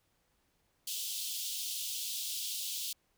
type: high-pass noise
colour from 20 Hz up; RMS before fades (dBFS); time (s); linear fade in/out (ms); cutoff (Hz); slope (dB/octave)
pink; -38; 0.87-2.93; 5; 3000; 48
effects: pink hiss -75 dBFS RMS until 3.17 s